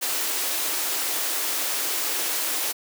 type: high-pass noise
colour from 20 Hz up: white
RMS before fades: -26 dBFS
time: 0.01-2.73 s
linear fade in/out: 20 ms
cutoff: 270 Hz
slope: 48 dB/octave
effects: none